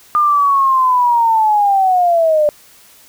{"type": "linear sweep", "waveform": "sine", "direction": "down", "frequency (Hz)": [1214, 587.3], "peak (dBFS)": -9, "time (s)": [0.15, 2.49], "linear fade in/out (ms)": 0, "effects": ["white hiss -45 dBFS RMS until 3.08 s"]}